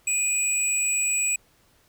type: tone pair together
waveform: sine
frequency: 2472 / 7848 Hz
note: D#7 / B8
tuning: -12 / -12 cents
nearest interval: octave + minor sixth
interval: 2000 cents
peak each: -24 / -21 dBFS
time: 0.07-1.36 s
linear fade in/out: 5 ms
effects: tanh soft clip ceiling -18 dBFS + pink hiss -61 dBFS RMS until 1.88 s